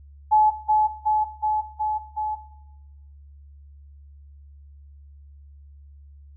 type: tone with echo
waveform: sine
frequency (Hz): 856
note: A5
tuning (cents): -48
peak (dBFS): -13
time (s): 0.31-0.51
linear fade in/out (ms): 20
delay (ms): 370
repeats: 5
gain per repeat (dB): -2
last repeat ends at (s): 2.36
effects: noise-tail reverb RT60 1.0 s tail -17 dB re dry + added 71 Hz sine -44 dBFS peak until 6.36 s